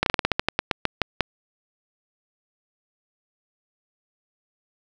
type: slowing click train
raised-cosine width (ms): 0.3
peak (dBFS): -3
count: 14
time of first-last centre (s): 0.03-1.207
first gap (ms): 32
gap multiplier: 1.16
effects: none